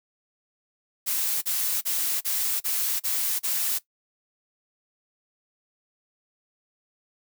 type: noise bursts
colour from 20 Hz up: blue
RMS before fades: -26 dBFS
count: 7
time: 1.06-3.79 s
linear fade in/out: 20 ms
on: 360 ms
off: 35 ms
effects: noise-tail reverb RT60 0.1 s tail -17 dB re dry